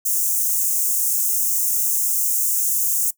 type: high-pass noise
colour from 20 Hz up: white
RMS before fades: -20 dBFS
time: 0.05-3.11 s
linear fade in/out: 10 ms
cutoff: 6300 Hz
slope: 48 dB/octave
effects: noise-tail reverb RT60 0.1 s tail -20 dB re dry